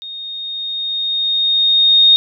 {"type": "tone with level ramp", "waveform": "sine", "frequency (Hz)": 3703, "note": "A#7", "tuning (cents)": -12, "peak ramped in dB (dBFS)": [-27, -5], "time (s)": [0.02, 2.16], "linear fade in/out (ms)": 0, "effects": []}